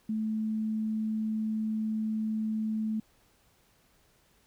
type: tone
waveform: sine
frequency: 217.9 Hz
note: A3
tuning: 17 cents flat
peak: -28 dBFS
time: 0.09-3 s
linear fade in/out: 5 ms
effects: pink hiss -66 dBFS RMS until 4.46 s